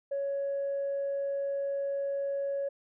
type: tone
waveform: sine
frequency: 557 Hz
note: C#5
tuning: 8 cents sharp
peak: -28 dBFS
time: 0.11-2.69 s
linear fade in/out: 10 ms
effects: tanh soft clip ceiling -26 dBFS